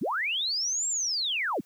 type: linear two-way sweep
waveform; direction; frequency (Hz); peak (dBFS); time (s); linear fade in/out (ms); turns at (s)
sine; up then down; 129.4 to 7600 to 129.4; -26; 0.01-1.61; 10; 0.88
effects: white hiss -63 dBFS RMS until 1.65 s